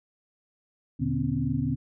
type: tone cluster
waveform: sine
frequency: 78.9 / 118.3 / 145 / 248.1 / 271.2 Hz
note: D#2 / A#2 / D3 / B3 / C#4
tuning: +25 / +26 / -22 / +8 / -38 cents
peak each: -36 / -31 / -29 / -30 / -31 dBFS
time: 0.99-1.76 s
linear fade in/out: 20 ms
effects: none